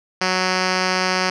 5% pulse tone with low-pass filter, 185 Hz, F#3, in tune, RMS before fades -20 dBFS, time 0.21-1.3 s, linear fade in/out 5 ms, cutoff 4700 Hz, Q 2.7, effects none

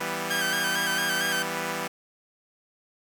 5% pulse chord, E minor, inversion none, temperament equal, 164.81 / 196 / 246.9 Hz, E3 / G3 / B3, 0 / 0 / 0 cents, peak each -22 dBFS, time 0-1.88 s, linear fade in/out 10 ms
sawtooth tone with vibrato, 1578 Hz, G6, 11 cents sharp, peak -22 dBFS, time 0.3-1.43 s, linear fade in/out 10 ms, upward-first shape square, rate 4.4 Hz, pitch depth 43 cents each way
effects none

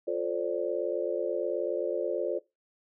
sine chord, D minor seventh, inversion first, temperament just, 352.4 / 440.5 / 528.6 / 587.3 Hz, F4 / A4 / C5 / D5, +16 / +2 / +18 / 0 cents, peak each -33 dBFS, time 0.07-2.39 s, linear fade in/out 10 ms, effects noise-tail reverb RT60 0.2 s tail -19 dB re dry

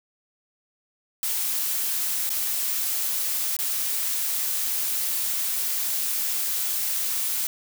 blue noise with dropouts, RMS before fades -26 dBFS, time 1.23-7.47 s, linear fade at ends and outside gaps 1 ms, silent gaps 2.293-2.302 / 3.566-3.589 s, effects none

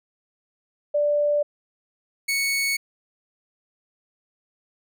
sine / sawtooth tone pair in turn, 587.3 / 2217 Hz, D5 / C#7, 0 / 0 cents, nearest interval octave + major seventh, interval 2300 cents, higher second, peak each -18 dBFS, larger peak neither, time 0.94-1.43 / 2.28-2.77 s, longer neither, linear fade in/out 10 ms, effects none

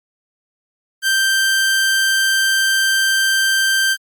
sawtooth tone, 1568 Hz, G6, in tune, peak -10 dBFS, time 1.02-3.97 s, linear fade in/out 50 ms, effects Opus 32 kbps

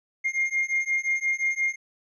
triangle beating tone pair, 2121 / 2126.7 Hz, C7 / C7, +23 / +28 cents, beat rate 5.7 Hz, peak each -24 dBFS, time 0.24-1.76 s, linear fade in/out 20 ms, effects tanh soft clip ceiling -15 dBFS + resampled to 22050 Hz

